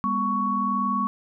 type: tone cluster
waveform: sine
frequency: 202 / 243.2 / 1115 Hz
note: G#3 / B3 / C#6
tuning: -48 / -26 / +10 cents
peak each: -28 / -30 / -23 dBFS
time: 0.04-1.07 s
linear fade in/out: 0 ms
effects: none